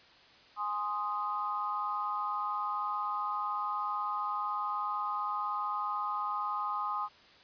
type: chord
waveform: sine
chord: Ab major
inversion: none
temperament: equal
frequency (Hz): 830.6 / 1046.5 / 1244.5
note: Ab5 / C6 / Eb6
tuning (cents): 0 / 0 / 0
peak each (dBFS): -38 / -36 / -34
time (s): 0.56-7.09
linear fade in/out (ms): 50
effects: white hiss -58 dBFS RMS until 7.43 s + resampled to 11025 Hz